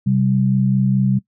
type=tone pair together; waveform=sine; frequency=130 / 194.78 Hz; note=C3 / G3; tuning=-11 / -11 cents; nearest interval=perfect fifth; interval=700 cents; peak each=-16 dBFS; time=0.06-1.19 s; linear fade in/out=10 ms; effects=noise-tail reverb RT60 0.1 s tail -20 dB re dry